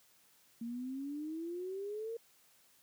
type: exponential sweep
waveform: sine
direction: up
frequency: 228.5 to 466.2 Hz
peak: -38 dBFS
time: 0.61-2.17 s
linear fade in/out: 5 ms
effects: white hiss -67 dBFS RMS until 2.82 s + high-pass 80 Hz 12 dB/octave